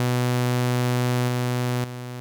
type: tone with level steps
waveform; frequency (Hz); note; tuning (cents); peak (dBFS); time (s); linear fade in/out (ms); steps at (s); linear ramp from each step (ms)
sawtooth; 123.8; B2; +5; -16 / -18 / -28; 0-2.2; 0; 1.28 / 1.84; 5
effects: none